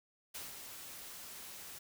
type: noise with ADSR envelope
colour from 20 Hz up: white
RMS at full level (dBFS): -44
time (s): 0.34-1.79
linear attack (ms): 12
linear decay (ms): 170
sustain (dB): -5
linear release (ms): 10
effects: none